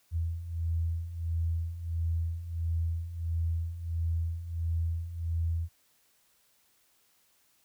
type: beating tone pair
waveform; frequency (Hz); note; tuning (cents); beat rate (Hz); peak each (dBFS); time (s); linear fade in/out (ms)
sine; 82 / 83.5; E2 / E2; -9 / +23; 1.5; -35 / -30; 0.11-5.69; 50
effects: white hiss -68 dBFS RMS until 7.64 s